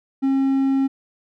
triangle tone, 270 Hz, C#4, 45 cents flat, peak -14 dBFS, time 0.22-0.88 s, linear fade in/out 20 ms, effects none

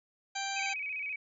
harmonic tone, 786 Hz, G5, 4 cents sharp, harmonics 1 / 2 / 3 / 4 / 5 / 6 / 8 / 9, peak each -37 / -41 / -40 / -45 / -44 / -44 / -44 / -46 dBFS, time 0.35-0.74 s, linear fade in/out 10 ms
sine tone with vibrato, 2397 Hz, D7, 35 cents sharp, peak -34 dBFS, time 0.56-1.16 s, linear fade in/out 5 ms, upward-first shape square, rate 15 Hz, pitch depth 88 cents each way
effects none

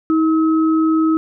sine tone pair together, 318.7 / 1284 Hz, D#4 / E6, +42 / -46 cents, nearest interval 2 octaves, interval 2412 cents, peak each -12 / -23 dBFS, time 0.1-1.17 s, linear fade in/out 0 ms, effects none

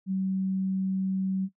sine tone, 190.3 Hz, F#3, 49 cents sharp, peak -25 dBFS, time 0.06-1.49 s, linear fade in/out 50 ms, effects noise-tail reverb RT60 0.1 s tail -17 dB re dry

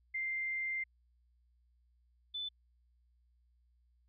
sine tone pair in turn, 2093 / 3505 Hz, C7 / A7, 0 / -7 cents, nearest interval major sixth, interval 893 cents, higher second, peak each -34 / -37 dBFS, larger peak first, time 0.14-0.84 / 2.34-2.49 s, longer first, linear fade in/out 10 ms, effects added 60 Hz sine -68 dBFS peak until 4.08 s

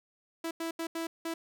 sawtooth tone bursts at uneven times, 329.6 Hz, E4, in tune, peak -29 dBFS, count 5, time 0.44-0.51 / 0.6-0.71 / 0.79-0.87 / 0.95-1.07 / 1.25-1.34 s, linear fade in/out 5 ms, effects none

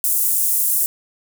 pink high-pass noise, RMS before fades -18 dBFS, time 0.04-0.86 s, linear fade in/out 0 ms, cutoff 9200 Hz, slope 24 dB/octave, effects none

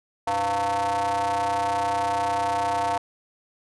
square ring-modulated tone, 102.2 Hz, G#2, 27 cents flat, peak -20 dBFS, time 0.27-2.98 s, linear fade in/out 5 ms, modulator 802 Hz, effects resampled to 24000 Hz

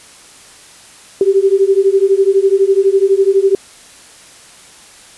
sine beating tone pair, 384.4 / 396.4 Hz, G4 / G4, -34 / +19 cents, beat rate 12 Hz, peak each -11 dBFS, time 1.21-3.55 s, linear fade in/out 2 ms, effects white hiss -40 dBFS RMS until 5.17 s + resampled to 24000 Hz

